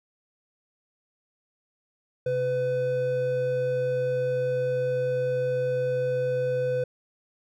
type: tone pair together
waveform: triangle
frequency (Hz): 130.81 / 502.5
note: C3 / B4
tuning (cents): 0 / +30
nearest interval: octave + major seventh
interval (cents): 2330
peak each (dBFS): -30 / -22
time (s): 2.26-6.84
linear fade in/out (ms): 5
effects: none